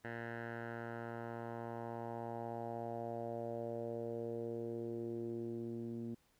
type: tone with low-pass filter sweep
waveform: 10% pulse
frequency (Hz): 116.54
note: A#2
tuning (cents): 0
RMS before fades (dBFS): -43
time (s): 0.04-6.15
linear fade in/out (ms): 10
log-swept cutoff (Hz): 1800 to 270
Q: 3.1
effects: pink hiss -74 dBFS RMS until 6.39 s